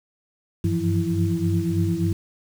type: tone cluster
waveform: sine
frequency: 95.8 / 99.2 / 165.7 / 174.3 / 331.5 Hz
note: G2 / G2 / E3 / F3 / E4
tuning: -39 / +21 / +9 / -3 / +10 cents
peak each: -26 dBFS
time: 0.64-2.13 s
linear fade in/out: 5 ms
effects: 7-bit